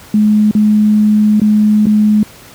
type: tone with dropouts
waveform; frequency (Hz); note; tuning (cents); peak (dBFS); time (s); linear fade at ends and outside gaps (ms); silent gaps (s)
sine; 211.8; G#3; +34; -6; 0.14-2.23; 2; 0.511-0.55 / 1.398-1.416 / 1.857-1.867
effects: pink hiss -37 dBFS RMS until 2.54 s + high-pass 60 Hz 12 dB/octave